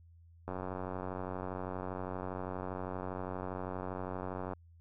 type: click train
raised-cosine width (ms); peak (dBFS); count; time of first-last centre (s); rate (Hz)
1; -25; 376; 0.48-4.534; 92.5
effects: added 84 Hz sine -56 dBFS peak until 4.8 s